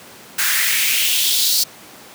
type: noise with high-pass filter sweep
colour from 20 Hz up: white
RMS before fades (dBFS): -17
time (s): 0.38-1.64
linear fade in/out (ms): 10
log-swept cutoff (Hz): 1500 to 4700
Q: 3.1
effects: pink hiss -40 dBFS RMS until 2.14 s + high-pass 200 Hz 12 dB/octave